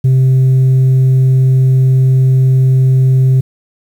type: tone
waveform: sine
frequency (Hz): 130.81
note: C3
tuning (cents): 0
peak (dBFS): -3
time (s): 0.04-3.41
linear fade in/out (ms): 10
effects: tanh soft clip ceiling -5 dBFS + 7-bit